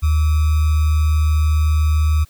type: tone with sample-and-hold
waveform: sine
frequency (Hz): 76.9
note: D#2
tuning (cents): -20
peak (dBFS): -12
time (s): 0.02-2.25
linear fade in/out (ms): 20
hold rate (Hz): 1225
effects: white hiss -53 dBFS RMS until 2.29 s